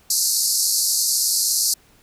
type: band-pass noise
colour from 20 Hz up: pink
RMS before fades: -20 dBFS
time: 0.1-1.74 s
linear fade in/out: 5 ms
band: 4300 to 13000 Hz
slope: 96 dB/octave
effects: pink hiss -55 dBFS RMS until 2.02 s